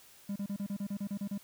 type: tone bursts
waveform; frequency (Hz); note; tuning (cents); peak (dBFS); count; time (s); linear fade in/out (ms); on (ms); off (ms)
triangle; 200.7; G3; +41; -31; 11; 0.29-1.379; 5; 69; 33
effects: white hiss -58 dBFS RMS until 1.43 s